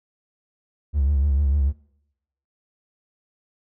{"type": "tone with vibrato", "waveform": "triangle", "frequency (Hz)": 70.5, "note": "C#2", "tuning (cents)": 30, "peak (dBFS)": -14, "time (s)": [0.93, 1.73], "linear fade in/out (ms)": 50, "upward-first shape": "sine", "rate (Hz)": 6.7, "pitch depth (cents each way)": 86, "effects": ["noise-tail reverb RT60 0.8 s tail -23 dB re dry", "tanh soft clip ceiling -12 dBFS"]}